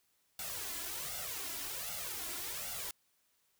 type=noise with flanger; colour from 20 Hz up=white; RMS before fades=-41 dBFS; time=0.39-2.91 s; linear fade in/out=2 ms; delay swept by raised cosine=1.4 to 3 ms; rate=1.3 Hz; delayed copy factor=+0.8; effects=white hiss -75 dBFS RMS until 3.59 s